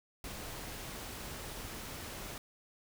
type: noise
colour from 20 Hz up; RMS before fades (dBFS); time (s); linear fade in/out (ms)
pink; -44; 0.24-2.38; 2
effects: none